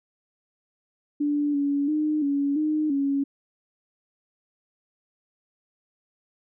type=tone with pitch steps; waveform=sine; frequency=292 / 283.7 / 304.7 / 282.2 / 306.5 / 278.3 Hz; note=D4 / C#4 / D#4 / C#4 / D#4 / C#4; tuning=-10 / +40 / -36 / +31 / -26 / +7 cents; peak=-21 dBFS; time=1.2-3.24 s; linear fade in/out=10 ms; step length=340 ms; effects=none